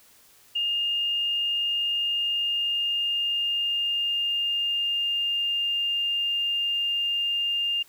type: tone with pitch glide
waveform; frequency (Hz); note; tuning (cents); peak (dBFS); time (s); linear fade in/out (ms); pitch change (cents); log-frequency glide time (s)
sine; 2825 to 2807; F7 to F7; +19 to +8; -23; 0.55-7.83; 10; -11; 1.94-5.75
effects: white hiss -56 dBFS RMS until 7.88 s